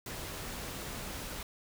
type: noise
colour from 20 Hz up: pink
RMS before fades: -41 dBFS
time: 0.06-1.43 s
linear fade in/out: 2 ms
effects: none